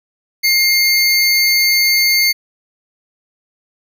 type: tone pair together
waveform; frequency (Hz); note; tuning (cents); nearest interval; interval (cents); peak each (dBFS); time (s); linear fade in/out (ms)
square; 2122 / 4496; C7 / C#8; +24 / +24; octave + minor second; 1300; -14 / -14; 0.43-2.33; 20
effects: none